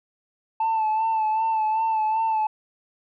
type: tone with vibrato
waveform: sine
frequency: 880 Hz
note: A5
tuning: in tune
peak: -18 dBFS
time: 0.6-2.47 s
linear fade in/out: 5 ms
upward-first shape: sine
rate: 2.6 Hz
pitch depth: 36 cents each way
effects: tanh soft clip ceiling -18 dBFS